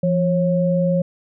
sine tone pair together, 171.66 / 545 Hz, F3 / C#5, -30 / -29 cents, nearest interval octave + minor sixth, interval 2001 cents, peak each -17 / -19 dBFS, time 0.03-1.02 s, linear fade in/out 5 ms, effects none

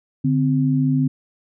sine tone pair together, 145.92 / 260 Hz, D3 / C4, -11 / -11 cents, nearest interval minor seventh, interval 1000 cents, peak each -18 dBFS, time 0.24-1.08 s, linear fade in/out 10 ms, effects none

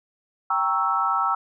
sine chord, G diminished seventh, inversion none, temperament equal, 784 / 932.3 / 1108.7 / 1318.5 Hz, G5 / Bb5 / Db6 / Fb6, 0 / 0 / 0 / 0 cents, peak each -27 / -27 / -28 / -22 dBFS, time 0.5-1.35 s, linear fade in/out 5 ms, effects none

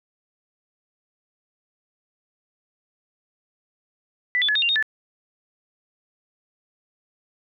sine tone with pitch steps, 1981 / 3468 / 1703 / 3687 / 2784 / 3708 / 1744 Hz, B6 / A7 / G#6 / A#7 / F7 / A#7 / A6, +5 / -26 / +43 / -20 / -6 / -10 / -16 cents, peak -18 dBFS, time 4.35-4.826 s, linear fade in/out 0 ms, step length 68 ms, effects none

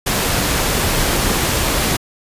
pink noise, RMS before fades -17 dBFS, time 0.06-1.97 s, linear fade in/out 10 ms, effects resampled to 32000 Hz

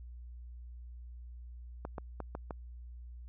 clicks, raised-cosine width 1 ms, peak -25 dBFS, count 5, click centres 1.851 / 1.982 / 2.203 / 2.351 / 2.508 s, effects added 60 Hz sine -45 dBFS peak until 3.28 s

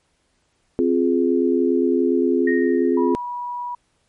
sine chord, F minor, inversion second, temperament just, 261.9 / 349.2 / 419.1 Hz, C4 / F4 / Ab4, +2 / 0 / +16 cents, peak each -19 / -19 / -21 dBFS, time 0.79-3.15 s, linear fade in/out 0 ms
sine tone with exponential decay, 1862 Hz, A#6, 2 cents flat, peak -21 dBFS, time 2.47-3.16 s, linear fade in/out 5 ms, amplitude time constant 150 ms
sine tone, 972 Hz, B5, 28 cents flat, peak -25 dBFS, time 2.97-3.75 s, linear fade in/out 5 ms
effects pink hiss -66 dBFS RMS until 4.08 s + MP3 48 kbps

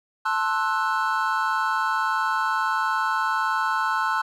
triangle chord, F# half-diminished seventh, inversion first, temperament equal with one note detuned, 880 / 1059.3 / 1318.5 / 1480 Hz, A5 / C6 / E6 / F#6, 0 / +21 / 0 / 0 cents, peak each -25 dBFS, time 0.25-4.22 s, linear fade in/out 10 ms, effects none

